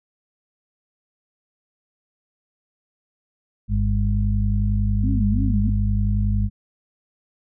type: harmonic tone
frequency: 51 Hz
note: G#1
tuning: 31 cents flat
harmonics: 1 / 2 / 4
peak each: -20 / -21 / -26 dBFS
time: 3.68-6.5 s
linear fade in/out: 50 ms
type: tone with vibrato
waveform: sine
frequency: 233.1 Hz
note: A#3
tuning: in tune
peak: -24 dBFS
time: 5.03-5.7 s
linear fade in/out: 10 ms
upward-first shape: sine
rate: 3.1 Hz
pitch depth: 280 cents each way
effects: none